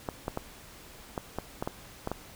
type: clicks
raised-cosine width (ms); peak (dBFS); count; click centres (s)
1; -17; 9; 0.088 / 0.281 / 0.374 / 1.178 / 1.386 / 1.625 / 1.675 / 2.074 / 2.116
effects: pink hiss -50 dBFS RMS until 2.35 s